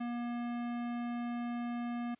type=tone with hard clipping; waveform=sine; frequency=239.1 Hz; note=A#3; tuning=44 cents sharp; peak=-37 dBFS; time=0-2.15 s; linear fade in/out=10 ms; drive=17 dB; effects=white hiss -70 dBFS RMS until 2.19 s + resampled to 8000 Hz